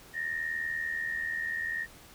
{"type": "tone pair together", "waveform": "sine", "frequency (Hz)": [1784.3, 1864.7], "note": ["A6", "A#6"], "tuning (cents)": [24, 0], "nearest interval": "minor second", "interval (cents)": 76, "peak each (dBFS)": [-36, -32], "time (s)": [0.13, 1.87], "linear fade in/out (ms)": 50, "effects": ["pink hiss -53 dBFS RMS until 2.14 s"]}